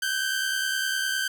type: tone pair together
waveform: sawtooth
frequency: 1530.2 / 1600 Hz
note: G6 / G6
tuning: -42 / +35 cents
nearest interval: minor second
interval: 77 cents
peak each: -23 / -26 dBFS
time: 0.02-1.28 s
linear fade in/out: 5 ms
effects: none